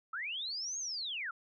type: linear two-way sweep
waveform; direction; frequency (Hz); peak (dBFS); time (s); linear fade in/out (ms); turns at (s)
sine; up then down; 1244.5 to 6610 to 1271; -36; 0.13-1.31; 5; 0.78
effects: none